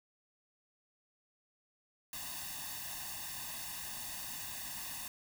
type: noise with comb filter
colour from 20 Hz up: white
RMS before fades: -43 dBFS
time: 2.13-5.08 s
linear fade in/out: 2 ms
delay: 1.1 ms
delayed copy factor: +0.95
effects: none